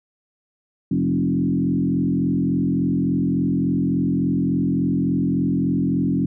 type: tone with frequency modulation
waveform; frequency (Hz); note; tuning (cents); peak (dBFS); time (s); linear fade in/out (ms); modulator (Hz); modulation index
sine; 223.9; A3; +30; -17; 0.91-6.26; 5; 43.5; 1.9
effects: none